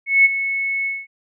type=tone with ADSR envelope; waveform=sine; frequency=2200 Hz; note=C#7; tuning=14 cents flat; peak=-7 dBFS; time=0.06-1.07 s; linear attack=190 ms; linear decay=25 ms; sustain=-12 dB; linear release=210 ms; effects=none